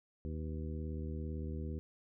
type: harmonic tone with a mistuned harmonic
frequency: 77.8 Hz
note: D#2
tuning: in tune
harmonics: 1 / 2 / 3 / 4 / 5 / 6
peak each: -39 / -45 / -46 / -50 / -50 / -53 dBFS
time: 0.25-1.79 s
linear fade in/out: 0 ms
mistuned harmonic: 6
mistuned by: +88 cents
effects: none